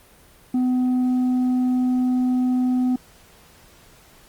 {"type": "tone with tanh clipping", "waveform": "triangle", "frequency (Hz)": 252.2, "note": "B3", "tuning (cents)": 36, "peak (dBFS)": -18, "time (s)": [0.54, 2.96], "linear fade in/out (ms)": 5, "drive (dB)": 8, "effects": ["pink hiss -51 dBFS RMS until 4.28 s", "Opus 32 kbps"]}